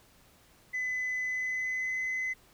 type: tone with pitch glide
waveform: sine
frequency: 2011 to 2033 Hz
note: B6 to B6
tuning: +31 to +50 cents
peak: -28 dBFS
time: 0.73-2.34 s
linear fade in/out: 20 ms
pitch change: +19 cents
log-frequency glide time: 1.24-2 s
effects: tanh soft clip ceiling -28 dBFS + pink hiss -61 dBFS RMS until 2.53 s